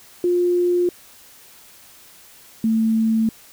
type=tone pair in turn; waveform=sine; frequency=353.7 / 222.8 Hz; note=F4 / A3; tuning=+22 / +22 cents; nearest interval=minor sixth; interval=800 cents; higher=first; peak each=-15 dBFS; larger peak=neither; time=0.24-0.89 / 2.64-3.29 s; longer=neither; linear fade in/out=2 ms; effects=white hiss -47 dBFS RMS until 3.52 s